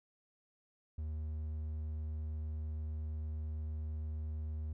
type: tone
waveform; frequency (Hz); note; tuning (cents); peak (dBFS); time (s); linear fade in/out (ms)
triangle; 77.2; D#2; -13; -35; 0.98-4.73; 5
effects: none